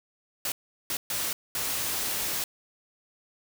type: noise bursts at uneven times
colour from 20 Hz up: white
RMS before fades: -30 dBFS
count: 4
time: 0.45-0.52 / 0.9-0.97 / 1.1-1.33 / 1.55-2.44 s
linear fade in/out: 2 ms
effects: none